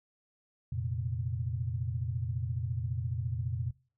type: chord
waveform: sine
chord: F suspended fourth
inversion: none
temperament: just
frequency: 87.31 / 116.41 / 130.96 Hz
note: F2 / Bb2 / C3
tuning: 0 / -2 / +2 cents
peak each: -36 / -34 / -37 dBFS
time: 0.72-3.71 s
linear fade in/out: 5 ms
effects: noise-tail reverb RT60 0.4 s tail -21 dB re dry